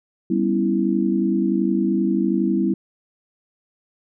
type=chord; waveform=sine; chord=C# half-diminished seventh; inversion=second; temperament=equal; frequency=196 / 246.9 / 277.2 / 329.6 Hz; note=G3 / B3 / C#4 / E4; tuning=0 / 0 / 0 / 0 cents; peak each=-21 / -24 / -26 / -21 dBFS; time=0.3-2.74 s; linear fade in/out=5 ms; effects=none